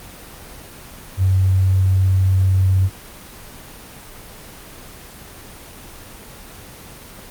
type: tone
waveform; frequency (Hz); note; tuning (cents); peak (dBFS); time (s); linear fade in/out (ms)
sine; 94.4; F#2; +35; -12; 1.17-2.9; 50
effects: pink hiss -38 dBFS RMS until 7.3 s + Opus 24 kbps